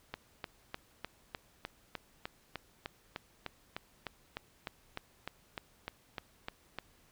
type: click train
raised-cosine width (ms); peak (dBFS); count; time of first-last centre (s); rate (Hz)
0.3; -22; 23; 0.14-6.787; 3.31
effects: pink hiss -66 dBFS RMS until 7.11 s